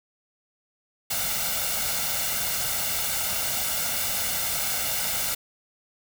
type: noise with comb filter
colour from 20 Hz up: white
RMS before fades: -27 dBFS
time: 1.1-5.35 s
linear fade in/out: 10 ms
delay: 1.4 ms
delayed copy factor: +0.65
effects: none